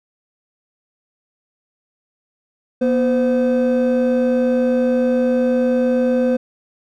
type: tone pair together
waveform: triangle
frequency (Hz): 241.6 / 513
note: B3 / C5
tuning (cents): -38 / -34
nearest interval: octave + minor second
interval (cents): 1304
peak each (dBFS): -14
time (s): 2.81-6.37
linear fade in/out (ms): 10
effects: tanh soft clip ceiling -6 dBFS